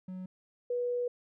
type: tone pair in turn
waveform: triangle / sine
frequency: 185 / 487.9 Hz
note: F#3 / B4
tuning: 0 / -21 cents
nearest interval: octave + perfect fourth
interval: 1679 cents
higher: second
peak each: -36 / -29 dBFS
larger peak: second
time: 0.08-0.26 / 0.7-1.08 s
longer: second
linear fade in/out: 5 ms
effects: none